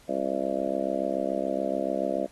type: harmonic tone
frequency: 67 Hz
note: C2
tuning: 42 cents sharp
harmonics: 3 / 4 / 5 / 6 / 7 / 8 / 9 / 10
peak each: -36 / -34 / -34 / -38 / -40 / -33 / -30 / -33 dBFS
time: 0.08-2.27 s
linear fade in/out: 20 ms
effects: pink hiss -56 dBFS RMS until 2.31 s + AAC 32 kbps